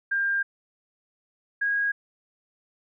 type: tone pair in turn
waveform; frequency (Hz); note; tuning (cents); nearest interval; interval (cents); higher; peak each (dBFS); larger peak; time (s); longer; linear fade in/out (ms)
sine; 1599 / 1641.1; G6 / G#6; +34 / -21; unison; 45; second; -22 / -22; neither; 0.11-0.43 / 1.61-1.92; first; 10
effects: none